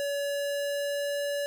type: tone with pitch glide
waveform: square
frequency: 568 to 572.6 Hz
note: C#5 to D5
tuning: +42 to -44 cents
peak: -29 dBFS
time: 0-1.46 s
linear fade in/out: 0 ms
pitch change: +14 cents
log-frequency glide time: 0.19-1.2 s
effects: none